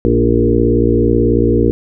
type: harmonic tone with a mistuned harmonic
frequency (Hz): 58.27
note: A#1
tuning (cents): 0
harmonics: 1 / 2 / 4 / 5 / 6 / 7 / 8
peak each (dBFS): -17 / -17 / -17 / -17 / -17 / -17 / -17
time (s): 0.05-1.71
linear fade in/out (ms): 0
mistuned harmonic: 5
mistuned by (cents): +22
effects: none